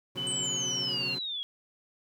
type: chord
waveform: 20% pulse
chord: B suspended second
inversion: none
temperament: equal with one note detuned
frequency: 123.47 / 138.59 / 181.29 Hz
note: B2 / C#3 / F#3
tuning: 0 / 0 / -35 cents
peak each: -38 dBFS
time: 0.15-1.19 s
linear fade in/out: 10 ms
type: tone with pitch glide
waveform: sine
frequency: 3008 to 2774 Hz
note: F#7 to F7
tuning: +28 to -12 cents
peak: -31 dBFS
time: 0.17-1.15 s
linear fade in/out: 10 ms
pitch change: -140 cents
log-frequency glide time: 0.86-1.03 s
type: exponential sweep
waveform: sine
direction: down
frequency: 8410 to 3274 Hz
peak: -32 dBFS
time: 0.27-1.43 s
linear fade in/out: 0 ms
effects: none